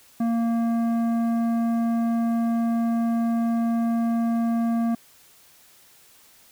triangle tone with tanh clipping, 231.1 Hz, A#3, 15 cents flat, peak -22 dBFS, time 0.2-4.95 s, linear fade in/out 5 ms, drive 15 dB, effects white hiss -54 dBFS RMS until 6.51 s

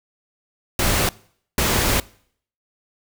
pink noise bursts at uneven times, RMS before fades -19 dBFS, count 2, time 0.79-1.09 / 1.58-2 s, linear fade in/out 2 ms, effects noise-tail reverb RT60 0.6 s tail -23 dB re dry

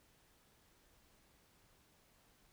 silence, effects pink hiss -70 dBFS RMS until 2.52 s

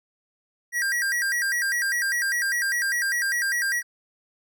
square tone with vibrato, 1751 Hz, A6, 9 cents flat, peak -23 dBFS, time 0.72-3.83 s, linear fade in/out 50 ms, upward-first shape square, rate 5 Hz, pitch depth 160 cents each way, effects none

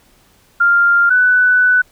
sine tone pair in turn, 1396.9 / 1492.8 Hz, F6 / F#6, 0 / +15 cents, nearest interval minor second, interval 115 cents, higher second, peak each -8 dBFS, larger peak neither, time 0.6-1.1 / 1.1-1.82 s, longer second, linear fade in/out 10 ms, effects pink hiss -52 dBFS RMS until 1.91 s

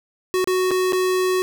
square tone with dropouts, 370 Hz, F#4, in tune, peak -18 dBFS, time 0.34-1.42 s, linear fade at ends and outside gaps 0 ms, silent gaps 0.443-0.474 / 0.708-0.714 / 0.923-0.931 s, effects none

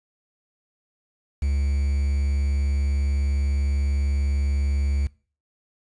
triangle tone with quantisation, 70.1 Hz, C#2, 20 cents sharp, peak -18 dBFS, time 1.42-5.07 s, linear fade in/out 5 ms, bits 7, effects noise-tail reverb RT60 0.4 s tail -22 dB re dry + resampled to 22050 Hz

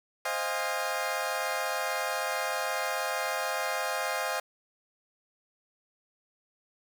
20% pulse chord, F minor seventh, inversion second, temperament equal with one note detuned, 523.3 / 622.3 / 698.5 / 818.2 Hz, C5 / Eb5 / F5 / Ab5, 0 / 0 / 0 / -26 cents, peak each -30 dBFS, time 0.25-4.4 s, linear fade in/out 5 ms, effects none

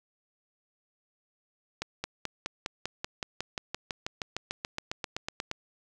accelerating click train, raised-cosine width 0.2 ms, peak -15 dBFS, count 24, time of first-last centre 1.82-5.514 s, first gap 220 ms, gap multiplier 0.97, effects none

